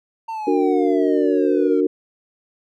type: exponential sweep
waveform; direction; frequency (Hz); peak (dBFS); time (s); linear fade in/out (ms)
triangle; down; 913 to 450.8; -23; 0.28-1.81; 10
type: chord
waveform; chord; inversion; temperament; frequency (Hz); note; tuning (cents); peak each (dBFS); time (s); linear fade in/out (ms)
sine; D augmented; none; just; 293.7 / 367.1 / 458.9; D4 / F#4 / A#4; 0 / -14 / -27; -19 / -19 / -20; 0.47-1.87; 5
effects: none